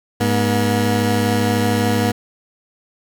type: tone pair together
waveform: 20% pulse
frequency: 103.83 / 240.5 Hz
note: G#2 / B3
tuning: 0 / -46 cents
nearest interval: octave + minor third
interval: 1454 cents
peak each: -13 dBFS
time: 0.2-2.12 s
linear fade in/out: 10 ms
effects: none